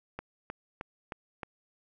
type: click train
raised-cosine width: 0.5 ms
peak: -22 dBFS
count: 5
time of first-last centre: 0.19-1.432 s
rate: 3.22 Hz
effects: none